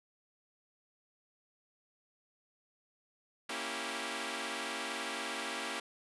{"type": "chord", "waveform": "5% pulse", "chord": "A# diminished seventh", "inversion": "none", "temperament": "equal", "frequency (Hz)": [233.1, 277.2, 329.6, 392], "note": ["A#3", "C#4", "E4", "G4"], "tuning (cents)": [0, 0, 0, 0], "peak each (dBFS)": -31, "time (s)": [3.49, 5.8], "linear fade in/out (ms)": 5, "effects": ["resampled to 24000 Hz"]}